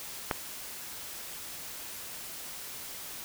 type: click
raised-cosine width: 0.5 ms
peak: -12 dBFS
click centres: 0.312 s
effects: white hiss -42 dBFS RMS until 3.24 s